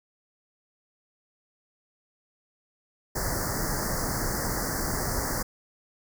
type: band-stop noise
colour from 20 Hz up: pink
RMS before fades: -29 dBFS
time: 3.15-5.43 s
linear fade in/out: 10 ms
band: 2000 to 4600 Hz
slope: 96 dB/octave
effects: none